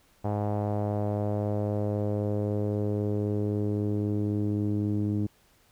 sawtooth tone with low-pass filter sweep, 103.83 Hz, G#2, in tune, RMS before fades -28 dBFS, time 0.24-5.27 s, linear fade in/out 10 ms, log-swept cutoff 760 to 290 Hz, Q 2.7, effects pink hiss -63 dBFS RMS until 5.71 s

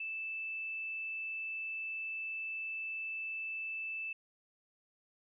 sine tone, 2637 Hz, E7, in tune, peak -37 dBFS, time 0-4.13 s, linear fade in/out 5 ms, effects none

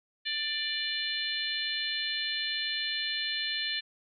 harmonic tone, 591 Hz, D5, 11 cents sharp, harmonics 3 / 4 / 5 / 6 / 7, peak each -36 / -39 / -36 / -36 / -35 dBFS, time 0.25-3.81 s, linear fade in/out 20 ms, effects none

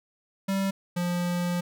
square tone pair in turn, 194.5 / 175.84 Hz, G3 / F3, -13 / +12 cents, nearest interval major second, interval 175 cents, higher first, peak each -25 / -26 dBFS, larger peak first, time 0.48-0.71 / 0.96-1.61 s, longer second, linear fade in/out 10 ms, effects none

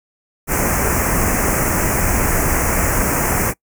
pink band-stop noise, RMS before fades -17 dBFS, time 0.47-3.54 s, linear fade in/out 50 ms, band 2400 to 5900 Hz, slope 48 dB/octave, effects noise-tail reverb RT60 0.1 s tail -23 dB re dry

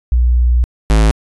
sine / square tone pair in turn, 60.5 / 53.9 Hz, B1 / A1, -35 / -35 cents, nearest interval major second, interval 200 cents, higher first, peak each -8 dBFS, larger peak neither, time 0.12-0.64 / 0.9-1.11 s, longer first, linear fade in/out 0 ms, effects resampled to 24000 Hz

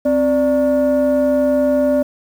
sine tone pair together, 261.6 / 587.3 Hz, C4 / D5, 0 / 0 cents, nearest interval octave + major second, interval 1400 cents, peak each -14 / -12 dBFS, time 0.05-2.03 s, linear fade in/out 10 ms, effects tanh soft clip ceiling -9 dBFS + 7-bit

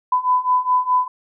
sine beating tone pair, 1000 / 1004.8 Hz, B5 / B5, +21 / +30 cents, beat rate 4.8 Hz, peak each -19 / -17 dBFS, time 0.12-1.08 s, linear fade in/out 5 ms, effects none

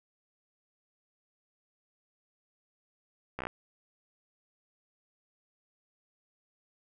slowing click train, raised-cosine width 0.5 ms, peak -20 dBFS, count 6, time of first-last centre 3.39-3.47 s, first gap 15 ms, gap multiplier 1.03, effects none

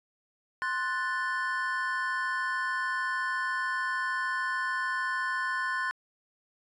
triangle chord, F# diminished, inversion second, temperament equal, 1046.5 / 1480 / 1760 Hz, C6 / F#6 / A6, 0 / 0 / 0 cents, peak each -31 dBFS, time 0.62-5.91 s, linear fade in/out 0 ms, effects resampled to 24000 Hz

